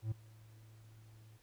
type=tone with ADSR envelope; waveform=triangle; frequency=110 Hz; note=A2; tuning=in tune; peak=-30 dBFS; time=0.02-1.38 s; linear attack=95 ms; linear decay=9 ms; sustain=-24 dB; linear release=17 ms; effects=pink hiss -69 dBFS RMS until 1.42 s